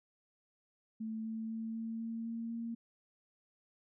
sine tone with pitch steps, 220.9 / 222.6 / 224.2 / 225.9 / 227.6 / 229.4 / 231.1 Hz, A3 / A3 / A3 / A3 / A#3 / A#3 / A#3, +7 / +20 / +33 / +46 / -41 / -28 / -15 cents, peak -37 dBFS, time 1-2.75 s, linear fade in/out 10 ms, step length 250 ms, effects none

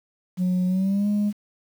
sine tone with pitch glide, 182.1 to 206.8 Hz, F#3 to G#3, -27 to -7 cents, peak -17 dBFS, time 0.37-1.33 s, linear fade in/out 50 ms, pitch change +220 cents, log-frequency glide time 0.67-1.08 s, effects tanh soft clip ceiling -18 dBFS + 8-bit

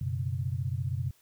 sine chord, F# suspended fourth, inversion none, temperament equal, 92.5 / 123.47 / 138.59 Hz, F#2 / B2 / C#3, 0 / 0 / 0 cents, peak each -33 / -32 / -35 dBFS, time 0.01-1.11 s, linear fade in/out 5 ms, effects white hiss -65 dBFS RMS until 1.21 s

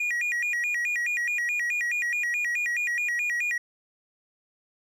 triangle tone with vibrato, 2157 Hz, C#7, 48 cents flat, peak -23 dBFS, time 0-3.58 s, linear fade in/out 5 ms, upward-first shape square, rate 4.7 Hz, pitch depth 210 cents each way, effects none

